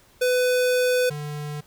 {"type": "tone pair in turn", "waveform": "square", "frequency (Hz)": [500, 148.22], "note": ["B4", "D3"], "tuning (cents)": [21, 16], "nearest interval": "octave + major sixth", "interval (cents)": 2105, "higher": "first", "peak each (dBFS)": [-19, -30], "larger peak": "first", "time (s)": [[0.21, 1.1], [1.1, 1.61]], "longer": "first", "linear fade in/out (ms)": 10, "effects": ["pink hiss -56 dBFS RMS until 1.66 s"]}